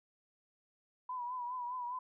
sine tone with vibrato, 987.8 Hz, B5, in tune, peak -37 dBFS, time 1.09-1.99 s, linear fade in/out 5 ms, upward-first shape triangle, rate 4.9 Hz, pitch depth 67 cents each way, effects none

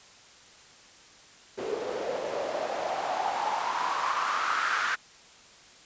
white noise with band-pass filter sweep, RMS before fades -30 dBFS, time 1.57-4.96 s, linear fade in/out 20 ms, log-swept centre 420 to 1500 Hz, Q 4.9, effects white hiss -53 dBFS RMS until 5.85 s + resampled to 16000 Hz

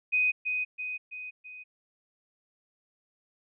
sine tone with echo, 2500 Hz, D#7, 8 cents sharp, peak -22 dBFS, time 0.12-0.32 s, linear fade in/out 20 ms, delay 330 ms, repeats 4, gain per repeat -5 dB, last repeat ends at 1.64 s, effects none

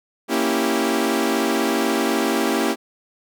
sawtooth chord, A# diminished seventh, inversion none, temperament equal, 233.1 / 277.2 / 329.6 / 392 Hz, A#3 / C#4 / E4 / G4, 0 / 0 / 0 / 0 cents, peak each -20 dBFS, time 0.28-2.76 s, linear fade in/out 50 ms, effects none

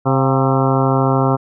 harmonic tone with a mistuned harmonic, 133.1 Hz, C3, 30 cents sharp, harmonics 1 / 2 / 3 / 4 / 5 / 6 / 7 / 8 / 9 / 10, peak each -16 / -19 / -21 / -22 / -23 / -24 / -24 / -25 / -26 / -26 dBFS, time 0.05-1.37 s, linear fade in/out 20 ms, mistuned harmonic 5, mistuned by +66 cents, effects none

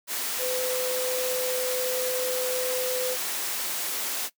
sine tone in noise, 507 Hz, B4, 45 cents sharp, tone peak -27 dBFS, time 0.38-3.17 s, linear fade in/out 50 ms, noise white, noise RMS -30 dBFS, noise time 0.07-4.3 s, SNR 0 dB, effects noise-tail reverb RT60 0.1 s tail -19 dB re dry + high-pass 300 Hz 12 dB/octave

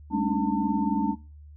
sine tone cluster, 199.8 / 217.9 / 277.3 / 300.4 / 897 Hz, G3 / A3 / C#4 / D4 / A5, +33 / -17 / +1 / +39 / +33 cents, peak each -29 dBFS, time 0.1-1.16 s, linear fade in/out 50 ms, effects noise-tail reverb RT60 0.3 s tail -19 dB re dry + added 74 Hz sine -44 dBFS peak until 1.56 s

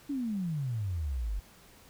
sine exponential sweep, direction down, 293.7 to 45.83 Hz, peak -30 dBFS, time 0.09-1.4 s, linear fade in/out 10 ms, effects pink hiss -57 dBFS RMS until 1.89 s

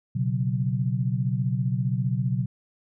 sine chord, B suspended second, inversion none, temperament equal, 123.47 / 138.59 / 185 Hz, B2 / C#3 / F#3, 0 / 0 / 0 cents, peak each -25 / -27 / -29 dBFS, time 0.15-2.46 s, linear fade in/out 10 ms, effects none

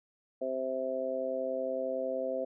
harmonic tone, 130.81 Hz, C3, in tune, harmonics 2 / 3 / 4 / 5, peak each -41 / -41 / -33 / -36 dBFS, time 0.41-2.45 s, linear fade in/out 10 ms, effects none

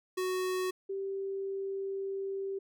square / sine tone pair in turn, 370 / 390.2 Hz, F#4 / G4, 0 / -8 cents, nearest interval minor second, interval 92 cents, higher second, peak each -31 / -33 dBFS, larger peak first, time 0.17-0.71 / 0.89-2.59 s, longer second, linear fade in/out 10 ms, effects none

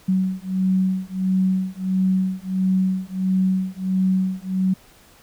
sine beating tone pair, 187 / 188.5 Hz, F#3 / F#3, +19 / +32 cents, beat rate 1.5 Hz, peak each -21 / -21 dBFS, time 0.08-4.74 s, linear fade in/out 10 ms, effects pink hiss -51 dBFS RMS until 5.22 s

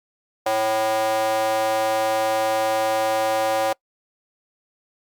square tone with high-pass filter, 110 Hz, A2, in tune, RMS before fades -21 dBFS, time 0.46-3.73 s, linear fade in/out 5 ms, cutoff 640 Hz, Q 9.6, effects noise-tail reverb RT60 0.1 s tail -26 dB re dry + Opus 48 kbps

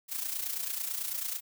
blue noise with amplitude modulation, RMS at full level -32 dBFS, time 0.08-1.41 s, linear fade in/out 50 ms, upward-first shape sine, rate 29.1 Hz, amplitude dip 65%, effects none

